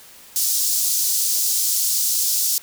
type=high-pass noise; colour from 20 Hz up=pink; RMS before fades=-20 dBFS; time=0.36-2.58 s; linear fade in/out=0 ms; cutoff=5100 Hz; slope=24 dB/octave; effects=white hiss -45 dBFS RMS until 2.62 s